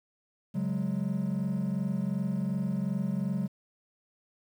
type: chord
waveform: triangle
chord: C# suspended fourth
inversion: none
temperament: equal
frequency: 138.59 / 185 / 207.7 Hz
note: C#3 / F#3 / G#3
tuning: 0 / 0 / 0 cents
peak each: -32 / -28 / -30 dBFS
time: 0.54-3.48 s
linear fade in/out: 20 ms
effects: tanh soft clip ceiling -20 dBFS + 10-bit